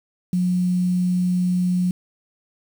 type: tone with quantisation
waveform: sine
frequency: 180.3 Hz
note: F#3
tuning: 45 cents flat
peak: -17 dBFS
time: 0.33-1.91 s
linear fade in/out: 2 ms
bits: 7
effects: none